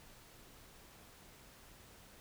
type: silence
effects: pink hiss -59 dBFS RMS until 2.2 s